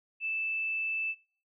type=tone; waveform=sine; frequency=2637 Hz; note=E7; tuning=in tune; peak=-30 dBFS; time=0.2-1.15 s; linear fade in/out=50 ms; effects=noise-tail reverb RT60 0.5 s tail -24 dB re dry